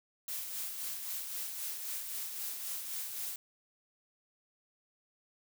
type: noise with tremolo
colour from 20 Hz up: blue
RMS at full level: -38 dBFS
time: 0.28-3.36 s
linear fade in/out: 2 ms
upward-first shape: sine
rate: 3.8 Hz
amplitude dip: 40%
effects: none